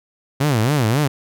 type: tone with vibrato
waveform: sawtooth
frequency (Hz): 127.6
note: C3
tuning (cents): -43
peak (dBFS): -11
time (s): 0.4-1.08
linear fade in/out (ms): 10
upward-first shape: sine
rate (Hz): 3.7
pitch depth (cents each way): 300
effects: none